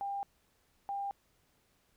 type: tone pair in turn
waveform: sine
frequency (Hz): 798 / 798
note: G5 / G5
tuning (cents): +31 / +31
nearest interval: unison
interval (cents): 0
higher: neither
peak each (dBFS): -34 / -34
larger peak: neither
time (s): 0.01-0.23 / 0.89-1.11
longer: neither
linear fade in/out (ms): 0
effects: pink hiss -72 dBFS RMS until 1.96 s